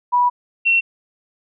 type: tone pair in turn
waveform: sine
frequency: 978 / 2719 Hz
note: B5 / F7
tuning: -17 / -47 cents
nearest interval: octave + tritone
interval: 1770 cents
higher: second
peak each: -12 / -12 dBFS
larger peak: neither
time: 0.12-0.3 / 0.65-0.81 s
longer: first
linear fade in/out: 20 ms
effects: none